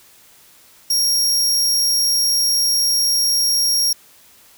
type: tone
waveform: sawtooth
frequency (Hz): 5588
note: F8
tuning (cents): 0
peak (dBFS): -12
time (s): 0.9-3.93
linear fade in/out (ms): 5
effects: white hiss -49 dBFS RMS until 4.57 s